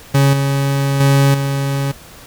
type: tone with level steps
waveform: 40% pulse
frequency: 138.59 Hz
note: C#3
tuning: in tune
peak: -8 / -13 / -8 / -15 dBFS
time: 0.14-1.92 s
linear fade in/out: 10 ms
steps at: 0.33 / 1 / 1.34 s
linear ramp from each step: 5 ms
effects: pink hiss -39 dBFS RMS until 2.26 s